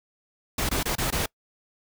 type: noise with dropouts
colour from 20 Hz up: pink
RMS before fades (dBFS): -26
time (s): 0.58-1.26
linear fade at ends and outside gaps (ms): 5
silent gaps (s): 0.691-0.712 / 0.831-0.855 / 0.954-0.982 / 1.105-1.124
effects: noise-tail reverb RT60 0.1 s tail -25 dB re dry